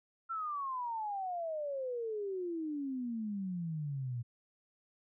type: exponential sweep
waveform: sine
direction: down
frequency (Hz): 1366 to 116.54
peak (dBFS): -35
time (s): 0.29-4.23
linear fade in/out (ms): 20
effects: none